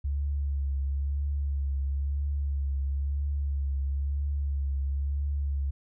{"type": "tone with vibrato", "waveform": "sine", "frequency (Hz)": 70, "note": "C#2", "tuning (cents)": 18, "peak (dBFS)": -26, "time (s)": [0.04, 5.71], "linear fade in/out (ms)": 10, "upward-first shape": "triangle", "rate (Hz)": 1, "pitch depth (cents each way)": 40, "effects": []}